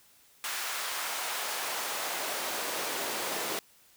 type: noise with high-pass filter sweep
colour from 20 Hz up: pink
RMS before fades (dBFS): -34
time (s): 0.44-3.59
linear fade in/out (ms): 0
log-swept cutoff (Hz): 1200 to 350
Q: 1
effects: white hiss -61 dBFS RMS until 3.96 s